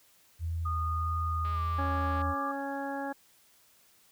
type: tone with vibrato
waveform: sine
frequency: 82.3 Hz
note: E2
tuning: 2 cents flat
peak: -30 dBFS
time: 0.39-2.35 s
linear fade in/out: 50 ms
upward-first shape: sine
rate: 1.6 Hz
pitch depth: 18 cents each way
type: tone with pitch glide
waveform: sine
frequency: 1229 to 1178.9 Hz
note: D#6 to D6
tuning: -22 to +6 cents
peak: -32 dBFS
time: 0.65-2.52 s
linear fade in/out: 10 ms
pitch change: -72 cents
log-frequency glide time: 1.52-1.6 s
type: click train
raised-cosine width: 0.3 ms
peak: -33 dBFS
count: 159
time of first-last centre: 1.45-2.217 s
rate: 206 Hz
type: harmonic tone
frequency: 277.2 Hz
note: C#4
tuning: in tune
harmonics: 1 / 2 / 3 / 4 / 5 / 6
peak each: -37 / -39 / -37 / -48 / -47 / -42 dBFS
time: 1.78-3.13 s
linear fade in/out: 10 ms
effects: white hiss -63 dBFS RMS until 4.11 s